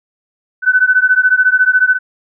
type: beating tone pair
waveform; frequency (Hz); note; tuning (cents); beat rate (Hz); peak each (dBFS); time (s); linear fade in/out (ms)
sine; 1500 / 1514; F#6 / F#6; +23 / +39; 14; -11; 0.62-1.99; 50
effects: none